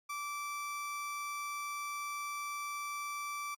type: tone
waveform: 30% pulse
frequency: 1164 Hz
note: D6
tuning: 16 cents flat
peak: -35 dBFS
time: 0.09-3.55 s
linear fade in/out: 10 ms
effects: AAC 64 kbps